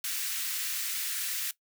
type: high-pass noise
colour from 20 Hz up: white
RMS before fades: -33 dBFS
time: 0.04-1.51 s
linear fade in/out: 2 ms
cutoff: 1500 Hz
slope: 24 dB/octave
effects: noise-tail reverb RT60 0.1 s tail -18 dB re dry